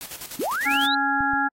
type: noise with tremolo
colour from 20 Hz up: white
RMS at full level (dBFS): -35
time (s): 0.01-0.87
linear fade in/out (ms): 0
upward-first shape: square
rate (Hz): 10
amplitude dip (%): 65
type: linear sweep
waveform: sine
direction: up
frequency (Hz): 207.7 to 4101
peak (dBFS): -23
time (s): 0.39-0.95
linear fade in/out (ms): 5
type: harmonic tone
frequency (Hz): 277.2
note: C#4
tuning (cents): 0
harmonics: 1 / 3 / 5 / 6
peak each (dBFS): -28 / -24 / -25 / -25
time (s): 0.65-1.49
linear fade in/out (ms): 20
type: clicks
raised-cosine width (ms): 5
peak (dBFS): -23 / -26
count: 2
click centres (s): 1.207 / 1.335
effects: AAC 48 kbps